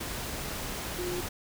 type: tone in noise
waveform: sine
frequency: 356.2 Hz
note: F4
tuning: 34 cents sharp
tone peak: -32 dBFS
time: 0.98-1.21 s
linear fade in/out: 10 ms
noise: pink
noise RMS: -36 dBFS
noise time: 0-1.29 s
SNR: +1 dB
effects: none